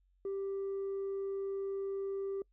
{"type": "tone with tanh clipping", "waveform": "triangle", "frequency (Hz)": 392, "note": "G4", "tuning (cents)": 0, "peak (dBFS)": -35, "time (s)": [0.25, 2.42], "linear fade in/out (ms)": 2, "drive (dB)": 6, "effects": ["noise-tail reverb RT60 0.1 s tail -25 dB re dry", "added 46 Hz sine -68 dBFS peak until 2.52 s"]}